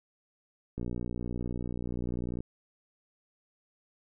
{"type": "click train", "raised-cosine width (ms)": 3, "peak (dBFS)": -23, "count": 99, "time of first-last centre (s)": [0.78, 2.405], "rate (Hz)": 60.3, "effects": []}